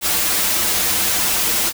white noise with comb filter, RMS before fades -18 dBFS, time 0.01-1.73 s, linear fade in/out 50 ms, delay 7.4 ms, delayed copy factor -0.65, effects none

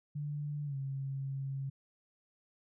sine tone with pitch glide, 146.83 to 136.21 Hz, D3 to C#3, 0 to -30 cents, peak -35 dBFS, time 0.15-1.7 s, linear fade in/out 10 ms, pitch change -130 cents, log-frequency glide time 0.65-0.76 s, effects none

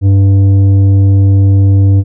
sine tone with tanh clipping, 98 Hz, G2, in tune, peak -5 dBFS, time 0.01-2.04 s, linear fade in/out 50 ms, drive 8 dB, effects none

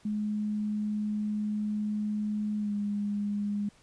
sine tone with pitch glide, 210.6 to 205.1 Hz, G#3 to G#3, +24 to -21 cents, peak -28 dBFS, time 0.05-3.69 s, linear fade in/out 5 ms, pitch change -45 cents, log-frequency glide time 2.58-2.73 s, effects pink hiss -61 dBFS RMS until 3.82 s + resampled to 22050 Hz

